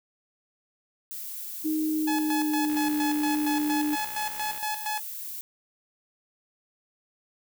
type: noise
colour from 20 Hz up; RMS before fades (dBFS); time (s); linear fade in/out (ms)
violet; -37; 1.11-5.41; 0
type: tone with pitch glide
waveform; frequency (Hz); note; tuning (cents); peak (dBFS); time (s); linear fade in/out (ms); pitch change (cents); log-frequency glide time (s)
sine; 311.1 to 299.6; D#4 to D4; 0 to +35; -24; 1.64-3.96; 20; -65; 1.93-2.87
type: tone with tremolo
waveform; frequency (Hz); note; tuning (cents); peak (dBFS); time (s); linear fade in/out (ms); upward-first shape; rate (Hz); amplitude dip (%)
sawtooth; 852; G#5; +44; -24; 2.07-5; 10; square; 4.3; 70
type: click train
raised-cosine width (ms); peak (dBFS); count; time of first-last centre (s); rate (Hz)
0.3; -27; 124; 2.7-4.578; 65.5
effects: none